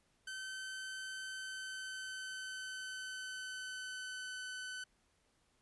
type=tone with pitch glide; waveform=sawtooth; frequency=1536 to 1510.5 Hz; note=G6 to F#6; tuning=-36 to +35 cents; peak=-39 dBFS; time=0.27-4.84 s; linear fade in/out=5 ms; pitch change=-29 cents; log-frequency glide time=1.28-4.45 s; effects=pink hiss -75 dBFS RMS until 5.61 s + resampled to 24000 Hz